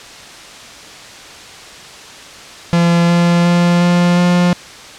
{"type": "tone with pitch steps", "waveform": "45% pulse", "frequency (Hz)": [171, 172.39, 173.79, 175.2, 176.62], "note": ["F3", "F3", "F3", "F3", "F3"], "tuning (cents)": [-36, -22, -8, 6, 20], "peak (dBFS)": -9, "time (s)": [2.73, 4.53], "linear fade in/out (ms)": 0, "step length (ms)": 360, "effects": ["white hiss -34 dBFS RMS until 4.98 s", "low-pass 6000 Hz 12 dB/octave"]}